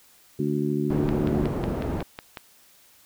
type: harmonic tone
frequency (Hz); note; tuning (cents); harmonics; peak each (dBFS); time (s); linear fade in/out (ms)
73.42; D2; 0; 2 / 3 / 4 / 5; -28 / -28 / -28 / -28; 0.39-1.48; 5
type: low-pass noise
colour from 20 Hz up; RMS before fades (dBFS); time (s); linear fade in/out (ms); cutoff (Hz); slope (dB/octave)
white; -28; 0.9-2.03; 5; 380; 12
type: click train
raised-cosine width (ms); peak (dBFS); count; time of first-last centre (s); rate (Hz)
0.3; -18; 8; 1.09-2.372; 5.46
effects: white hiss -56 dBFS RMS until 3.05 s